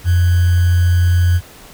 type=tone with sample-and-hold; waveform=sine; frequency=88 Hz; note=F2; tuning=14 cents sharp; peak=-9 dBFS; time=0.04-1.41 s; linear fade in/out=50 ms; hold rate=1575 Hz; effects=pink hiss -40 dBFS RMS until 1.73 s